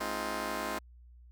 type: chord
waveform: 10% pulse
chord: F minor seventh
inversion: first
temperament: just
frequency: 209.5 / 261.9 / 314.3 / 349.2 Hz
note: Ab3 / C4 / Eb4 / F4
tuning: +15 / +2 / +18 / 0 cents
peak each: -32 dBFS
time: 0-0.79 s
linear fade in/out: 10 ms
effects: added 60 Hz sine -52 dBFS peak until 1.31 s